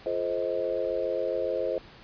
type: chord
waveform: sine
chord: F dominant seventh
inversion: none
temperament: just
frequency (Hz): 349.2 / 436.5 / 523.8 / 628.6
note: F4 / A4 / C5 / Eb5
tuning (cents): 0 / -14 / +2 / +18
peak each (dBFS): -35 / -33 / -29 / -32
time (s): 0.06-1.78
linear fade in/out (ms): 2
effects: pink hiss -50 dBFS RMS until 2.03 s + resampled to 11025 Hz